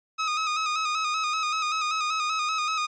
sawtooth tone with vibrato, 1256 Hz, D#6, 16 cents sharp, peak -21 dBFS, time 0.18-2.87 s, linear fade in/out 20 ms, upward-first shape square, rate 5.2 Hz, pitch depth 38 cents each way, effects resampled to 16000 Hz

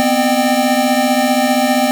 square tone cluster, 243.5 / 258.7 / 605 / 786 Hz, B3 / C4 / D#5 / G5, -24 / -19 / -49 / +4 cents, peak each -18 dBFS, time 0-1.91 s, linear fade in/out 0 ms, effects none

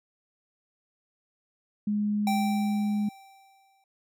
sine tone, 208.2 Hz, G#3, 5 cents sharp, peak -24 dBFS, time 1.87-3.09 s, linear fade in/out 5 ms
square tone with exponential decay, 780 Hz, G5, 9 cents flat, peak -26 dBFS, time 2.27-3.84 s, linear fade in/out 2 ms, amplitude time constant 340 ms
effects none

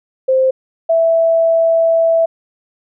sine tone pair in turn, 523.3 / 659.3 Hz, C5 / E5, 0 / 0 cents, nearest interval major third, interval 400 cents, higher second, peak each -9 dBFS, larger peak neither, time 0.28-0.51 / 0.89-2.26 s, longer second, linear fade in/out 10 ms, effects none

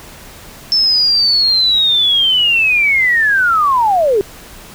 sine linear sweep, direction down, 5320 to 379.4 Hz, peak -9 dBFS, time 0.72-4.21 s, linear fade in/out 0 ms, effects pink hiss -36 dBFS RMS until 4.74 s

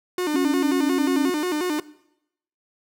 45% pulse tone with vibrato, 330 Hz, E4, 2 cents sharp, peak -22 dBFS, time 0.18-1.8 s, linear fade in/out 2 ms, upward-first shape square, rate 5.6 Hz, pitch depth 160 cents each way
sine tone with pitch glide, 277.2 to 273.2 Hz, C#4 to C#4, 0 to -25 cents, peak -20 dBFS, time 0.34-1.3 s, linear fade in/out 5 ms, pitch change -25 cents, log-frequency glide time 0.6-1.08 s
effects noise-tail reverb RT60 0.8 s tail -19 dB re dry

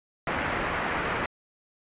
white low-pass noise, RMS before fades -29 dBFS, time 0.27-1.26 s, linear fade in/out 2 ms, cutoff 2100 Hz, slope 24 dB/octave, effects resampled to 8000 Hz

